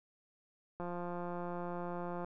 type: click train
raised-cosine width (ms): 1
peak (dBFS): -28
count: 254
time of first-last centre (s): 0.8-2.246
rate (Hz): 175
effects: none